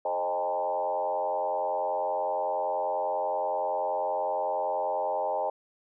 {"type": "tone with frequency modulation", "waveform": "sine", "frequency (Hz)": 709, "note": "F5", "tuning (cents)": 26, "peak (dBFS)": -26, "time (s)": [0.05, 5.5], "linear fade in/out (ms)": 5, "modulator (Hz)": 90.5, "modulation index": 2.3, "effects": []}